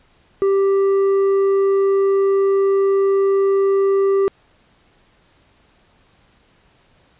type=tone with tanh clipping; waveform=triangle; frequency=392 Hz; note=G4; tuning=in tune; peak=-14 dBFS; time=0.42-4.28 s; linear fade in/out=0 ms; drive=10 dB; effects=pink hiss -56 dBFS RMS until 7.19 s + resampled to 8000 Hz